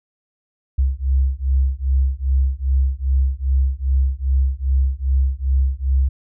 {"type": "beating tone pair", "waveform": "sine", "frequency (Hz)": [65.41, 67.91], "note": ["C2", "C#2"], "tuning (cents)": [0, -35], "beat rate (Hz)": 2.5, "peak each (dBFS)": -18, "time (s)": [0.78, 6.09], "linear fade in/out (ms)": 10, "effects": []}